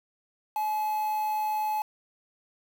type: tone with quantisation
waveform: triangle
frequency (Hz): 858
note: A5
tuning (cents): -44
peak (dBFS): -24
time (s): 0.56-1.82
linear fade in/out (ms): 2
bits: 7
effects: none